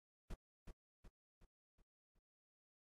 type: noise with echo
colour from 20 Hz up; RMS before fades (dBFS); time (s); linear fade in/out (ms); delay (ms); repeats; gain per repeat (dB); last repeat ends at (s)
brown; -45; 0.3-0.34; 5; 370; 5; -6; 2.19
effects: AAC 32 kbps